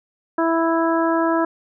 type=harmonic tone; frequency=329.6 Hz; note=E4; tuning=in tune; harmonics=1 / 2 / 3 / 4 / 5; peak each=-19 / -22 / -23 / -26 / -29 dBFS; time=0.38-1.45 s; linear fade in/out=5 ms; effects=none